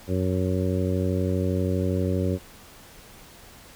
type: harmonic tone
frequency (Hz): 92.5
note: F#2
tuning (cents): 0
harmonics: 1 / 2 / 3 / 4 / 5 / 6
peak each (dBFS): -25 / -28 / -30 / -31 / -32 / -33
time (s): 0.07-2.39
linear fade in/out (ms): 50
effects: pink hiss -48 dBFS RMS until 3.75 s